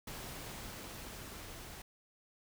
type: noise with level ramp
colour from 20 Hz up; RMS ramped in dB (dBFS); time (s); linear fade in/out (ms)
pink; -45 to -49; 0.07-1.82; 5
effects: none